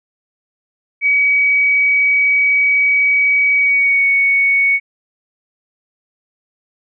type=tone with pitch glide; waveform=sine; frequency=2268 to 2225 Hz; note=C#7 to C#7; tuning=+39 to +6 cents; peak=-10 dBFS; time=1.01-4.8 s; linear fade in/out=50 ms; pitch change=-33 cents; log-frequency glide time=3.54-4.07 s; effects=none